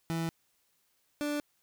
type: tone pair in turn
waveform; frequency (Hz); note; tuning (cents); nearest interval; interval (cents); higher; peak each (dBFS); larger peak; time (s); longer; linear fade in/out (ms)
30% pulse; 164.81 / 293.7; E3 / D4; 0 / 0; minor seventh; 1000; second; -28; neither; 0.1-0.29 / 1.21-1.4; neither; 0
effects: white hiss -73 dBFS RMS until 1.62 s